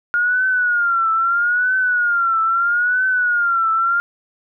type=tone with vibrato; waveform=sine; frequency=1420 Hz; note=F6; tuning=28 cents sharp; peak=-14 dBFS; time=0.14-4 s; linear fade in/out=0 ms; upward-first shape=triangle; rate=0.77 Hz; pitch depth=130 cents each way; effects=none